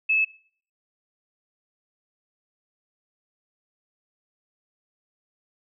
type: tone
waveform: sine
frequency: 2603 Hz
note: E7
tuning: 22 cents flat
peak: -18 dBFS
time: 0.09-0.25 s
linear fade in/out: 10 ms
effects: noise-tail reverb RT60 0.5 s tail -19 dB re dry